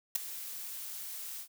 blue noise with ADSR envelope, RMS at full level -25 dBFS, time 0.15-1.48 s, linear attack 7 ms, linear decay 8 ms, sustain -17 dB, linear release 83 ms, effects none

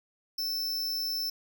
square tone, 5310 Hz, E8, 12 cents sharp, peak -30 dBFS, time 0.38-1.3 s, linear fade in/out 5 ms, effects none

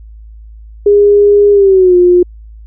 sine tone with pitch glide, 408.9 to 356 Hz, G#4 to F4, -27 to +33 cents, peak -3 dBFS, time 0.86-2.23 s, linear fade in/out 5 ms, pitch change -240 cents, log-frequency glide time 1.52-1.96 s, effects added 54 Hz sine -30 dBFS peak until 2.66 s

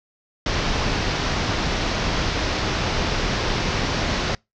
pink low-pass noise, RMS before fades -23 dBFS, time 0.46-4.35 s, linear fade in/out 2 ms, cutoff 5900 Hz, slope 48 dB/octave, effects noise-tail reverb RT60 0.2 s tail -26 dB re dry

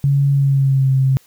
sine tone with pitch glide, 140 to 133.14 Hz, C#3 to C3, +18 to +31 cents, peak -11 dBFS, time 0.04-1.17 s, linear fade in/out 0 ms, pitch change -87 cents, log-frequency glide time 0.32-0.91 s, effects white hiss -52 dBFS RMS until 1.26 s

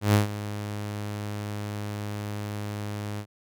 sawtooth tone with ADSR envelope, 103.83 Hz, G#2, in tune, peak -12 dBFS, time 0.01-3.26 s, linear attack 130 ms, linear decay 130 ms, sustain -15 dB, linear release 70 ms, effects none

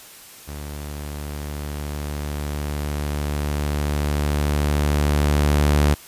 sawtooth tone with level ramp, 73.42 Hz, D2, in tune, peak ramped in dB -27 to -10 dBFS, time 0.47-5.95 s, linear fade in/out 20 ms, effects white hiss -43 dBFS RMS until 6.07 s + resampled to 32000 Hz

